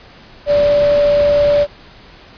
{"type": "tone in noise", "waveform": "sine", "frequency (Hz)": 581, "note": "D5", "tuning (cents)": -19, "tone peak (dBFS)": -9, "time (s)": [0.46, 1.67], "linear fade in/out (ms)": 50, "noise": "pink", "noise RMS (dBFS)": -25, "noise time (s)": [0.46, 1.67], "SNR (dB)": 13, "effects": ["pink hiss -41 dBFS RMS until 2.37 s", "resampled to 11025 Hz"]}